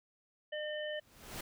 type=harmonic tone; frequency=605 Hz; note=D#5; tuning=49 cents flat; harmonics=1 / 3 / 5; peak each=-38 / -43 / -45 dBFS; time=0.52-1 s; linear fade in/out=10 ms
type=noise with exponential growth; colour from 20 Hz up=pink; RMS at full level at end=-40 dBFS; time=0.9-1.41 s; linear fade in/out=5 ms; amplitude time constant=110 ms
effects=none